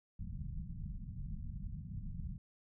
pink low-pass noise, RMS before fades -43 dBFS, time 0.19-2.38 s, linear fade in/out 5 ms, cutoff 200 Hz, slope 48 dB/octave, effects none

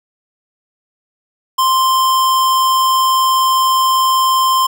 square tone, 1046.5 Hz, C6, in tune, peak -11 dBFS, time 1.58-4.67 s, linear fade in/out 10 ms, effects none

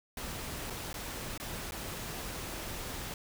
pink noise with dropouts, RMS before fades -40 dBFS, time 0.17-3.14 s, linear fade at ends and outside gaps 2 ms, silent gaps 0.7-0.704 / 0.93-0.941 / 1.377-1.399 / 1.71-1.72 s, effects none

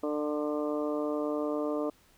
harmonic tone with a mistuned harmonic, 149.4 Hz, D3, 30 cents sharp, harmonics 2 / 3 / 4 / 5 / 6 / 7 / 8, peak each -32 / -34 / -34 / -46 / -48 / -43 / -43 dBFS, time 0.03-1.9 s, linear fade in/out 5 ms, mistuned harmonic 5, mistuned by -17 cents, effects pink hiss -63 dBFS RMS until 2.17 s

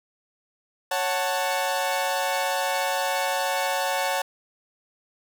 sawtooth chord, F# minor, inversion second, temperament equal with one note detuned, 554.4 / 740 / 884.6 Hz, C#5 / F#5 / A5, 0 / 0 / +9 cents, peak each -24 dBFS, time 0.91-4.22 s, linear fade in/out 5 ms, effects none

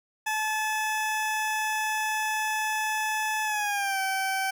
20% pulse tone with pitch glide, 864 to 769.7 Hz, A5 to G5, -32 to -32 cents, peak -21 dBFS, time 0.26-4.51 s, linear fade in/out 10 ms, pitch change -200 cents, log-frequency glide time 3.44-4 s, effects none

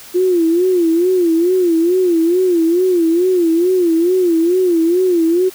sine tone with vibrato, 348.6 Hz, F4, 3 cents flat, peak -10 dBFS, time 0.14-5.5 s, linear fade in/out 20 ms, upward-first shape sine, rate 2.3 Hz, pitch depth 120 cents each way, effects white hiss -37 dBFS RMS until 5.54 s

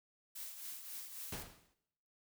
blue noise with tremolo, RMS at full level -45 dBFS, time 0.35-1.43 s, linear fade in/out 10 ms, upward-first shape triangle, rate 3.7 Hz, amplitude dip 60%
pink noise with exponential decay, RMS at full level -41 dBFS, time 1.32-1.74 s, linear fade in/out 5 ms, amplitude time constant 91 ms
effects noise-tail reverb RT60 0.8 s tail -17 dB re dry

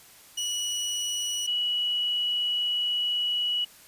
25% pulse / sine tone pair in turn, 2931 / 2931 Hz, F#7 / F#7, -17 / -17 cents, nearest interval unison, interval 0 cents, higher neither, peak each -24 dBFS, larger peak neither, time 0.37-1.47 / 1.47-3.65 s, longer second, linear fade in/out 10 ms, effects white hiss -52 dBFS RMS until 3.87 s + resampled to 32000 Hz

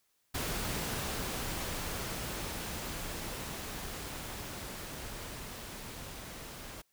pink noise with level ramp, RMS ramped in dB -35 to -46 dBFS, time 0.34-6.82 s, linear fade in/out 10 ms, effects white hiss -75 dBFS RMS until 6.92 s

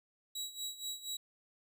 25% pulse tone with tremolo, 3883 Hz, B7, 30 cents flat, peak -33 dBFS, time 0.35-1.17 s, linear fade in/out 5 ms, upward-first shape sine, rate 4.2 Hz, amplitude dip 80%, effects none

